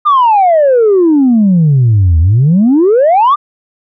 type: exponential two-way sweep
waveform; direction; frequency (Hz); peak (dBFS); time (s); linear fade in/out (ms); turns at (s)
sine; down then up; 1230 to 77.78 to 1230; -3; 0.05-3.36; 20; 2.19
effects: tanh soft clip ceiling -2 dBFS